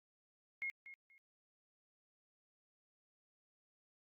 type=tone with echo; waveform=sine; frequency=2153 Hz; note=C7; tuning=49 cents sharp; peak=-38 dBFS; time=0.62-0.7 s; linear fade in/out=0 ms; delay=240 ms; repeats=2; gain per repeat=-13 dB; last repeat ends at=1.18 s; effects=Opus 48 kbps